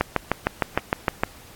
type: click train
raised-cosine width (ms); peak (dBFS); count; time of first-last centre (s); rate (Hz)
0.5; -3; 9; 0.01-1.235; 6.53
effects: pink hiss -47 dBFS RMS until 1.55 s + AAC 64 kbps